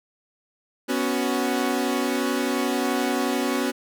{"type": "chord", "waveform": "sawtooth", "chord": "B suspended second", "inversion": "none", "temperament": "equal with one note detuned", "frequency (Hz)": [246.9, 278.3, 370], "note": ["B3", "C#4", "F#4"], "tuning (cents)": [0, 7, 0], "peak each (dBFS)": [-22, -22, -24], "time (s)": [0.88, 3.72], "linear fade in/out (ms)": 20, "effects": []}